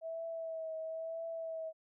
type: tone with vibrato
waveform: sine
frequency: 650 Hz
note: E5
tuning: 24 cents flat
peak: -38 dBFS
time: 0.01-1.73 s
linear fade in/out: 50 ms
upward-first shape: triangle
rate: 1 Hz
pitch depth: 32 cents each way
effects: none